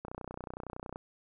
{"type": "click train", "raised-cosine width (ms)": 1, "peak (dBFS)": -26, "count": 29, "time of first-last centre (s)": [0.05, 0.959], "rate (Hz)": 30.8, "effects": []}